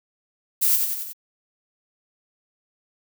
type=noise with echo; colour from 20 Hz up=violet; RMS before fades=-19 dBFS; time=0.61-0.77 s; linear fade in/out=20 ms; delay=91 ms; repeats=4; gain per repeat=-4 dB; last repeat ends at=1.134 s; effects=none